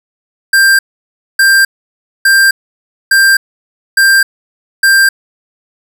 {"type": "tone bursts", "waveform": "square", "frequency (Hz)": 1585, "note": "G6", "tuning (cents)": 19, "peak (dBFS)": -5, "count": 6, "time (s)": [0.53, 5.09], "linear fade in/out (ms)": 5, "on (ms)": 260, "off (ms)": 600, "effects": []}